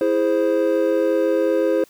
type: chord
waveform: triangle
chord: E augmented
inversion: none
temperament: equal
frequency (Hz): 329.6 / 415.3 / 523.3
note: E4 / G#4 / B#4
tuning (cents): 0 / 0 / 0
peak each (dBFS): -19 / -20 / -17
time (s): 0.01-1.84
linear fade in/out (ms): 2
effects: white hiss -53 dBFS RMS until 1.89 s